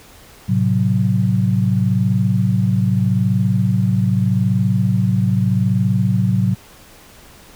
sine chord, F# diminished, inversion first, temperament equal, 110 / 130.81 / 185 Hz, A2 / C3 / F#3, 0 / 0 / 0 cents, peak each -17 / -19 / -17 dBFS, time 0.48-6.55 s, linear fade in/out 20 ms, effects pink hiss -44 dBFS RMS until 7.55 s

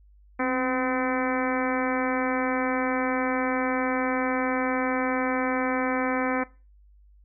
harmonic tone with a mistuned harmonic, 255.5 Hz, C4, 41 cents flat, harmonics 1 / 2 / 3 / 4 / 5 / 6 / 7 / 8 / 9, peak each -27 / -30 / -32 / -33 / -34 / -35 / -35 / -36 / -37 dBFS, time 0.39-6.44 s, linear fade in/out 10 ms, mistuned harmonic 1, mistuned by +45 cents, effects noise-tail reverb RT60 0.3 s tail -20 dB re dry + added 50 Hz sine -52 dBFS peak until 7.24 s

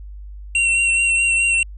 square tone with vibrato, 2732 Hz, F7, 39 cents flat, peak -15 dBFS, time 0.55-1.63 s, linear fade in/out 2 ms, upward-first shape sine, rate 4.7 Hz, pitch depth 20 cents each way, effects added 50 Hz sine -32 dBFS peak until 1.77 s + resampled to 24000 Hz

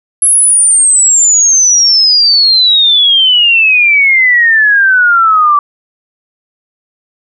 sine exponential sweep, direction down, 11000 to 1153 Hz, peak -4 dBFS, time 0.22-5.59 s, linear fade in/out 2 ms, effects none

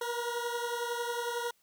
20% pulse beating tone pair, 473.4 / 484.4 Hz, A#4 / B4, +27 / -34 cents, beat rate 11 Hz, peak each -29 / -33 dBFS, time 0.01-1.51 s, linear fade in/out 5 ms, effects white hiss -70 dBFS RMS until 1.62 s

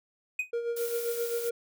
triangle tone with exponential decay, 2500 Hz, D#7, 8 cents sharp, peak -22 dBFS, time 0.39-0.51 s, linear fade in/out 5 ms, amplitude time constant 24 ms
triangle tone with tremolo, 470 Hz, A#4, 14 cents sharp, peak -25 dBFS, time 0.53-1.51 s, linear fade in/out 5 ms, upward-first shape sine, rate 7.6 Hz, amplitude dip 55%
blue noise, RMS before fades -39 dBFS, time 0.76-1.5 s, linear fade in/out 10 ms
effects none

